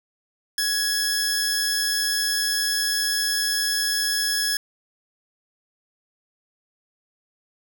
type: tone pair together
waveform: sawtooth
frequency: 1669 / 5265 Hz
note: G#6 / E8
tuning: +8 / -3 cents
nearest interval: octave + minor sixth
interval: 1989 cents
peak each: -21 dBFS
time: 0.58-4.57 s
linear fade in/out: 2 ms
effects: none